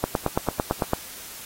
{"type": "click train", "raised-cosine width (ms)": 1, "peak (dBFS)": -7, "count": 9, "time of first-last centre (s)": [0.04, 0.934], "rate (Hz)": 8.95, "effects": ["white hiss -40 dBFS RMS until 1.45 s", "AAC 48 kbps"]}